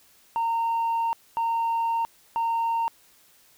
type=tone bursts at uneven times; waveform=sine; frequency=919 Hz; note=A#5; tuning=25 cents flat; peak=-20 dBFS; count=3; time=0.36-1.13 / 1.37-2.05 / 2.36-2.88 s; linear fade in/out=0 ms; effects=tanh soft clip ceiling -21 dBFS + white hiss -58 dBFS RMS until 3.57 s